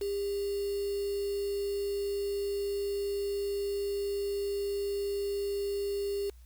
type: tone with quantisation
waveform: sine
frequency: 401.5 Hz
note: G4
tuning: 41 cents sharp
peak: -30 dBFS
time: 0.01-6.3 s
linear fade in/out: 5 ms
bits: 7
effects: added 60 Hz sine -50 dBFS peak until 6.45 s + white hiss -67 dBFS RMS until 6.45 s